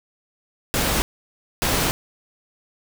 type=noise bursts at uneven times; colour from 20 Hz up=pink; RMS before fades=-21 dBFS; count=2; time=0.74-1.02 / 1.62-1.91 s; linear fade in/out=0 ms; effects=none